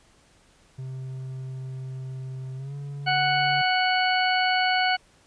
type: tone with pitch glide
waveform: triangle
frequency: 130.81 to 141.83 Hz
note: C3 to C#3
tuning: 0 to +40 cents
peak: -30 dBFS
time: 0.78-3.62 s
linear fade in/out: 10 ms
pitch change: +140 cents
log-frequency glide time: 2.56-2.74 s
type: harmonic tone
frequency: 740 Hz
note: F#5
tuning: in tune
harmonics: 1 / 2 / 3 / 4 / 6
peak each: -23 / -26 / -28 / -29 / -31 dBFS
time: 3.06-4.97 s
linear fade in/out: 20 ms
effects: pink hiss -59 dBFS RMS until 5.26 s + resampled to 22050 Hz